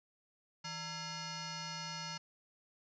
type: tone with frequency modulation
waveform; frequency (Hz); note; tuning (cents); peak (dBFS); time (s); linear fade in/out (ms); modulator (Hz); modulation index
sine; 2103; C7; +8; -40; 0.64-2.18; 10; 755; 4.8
effects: none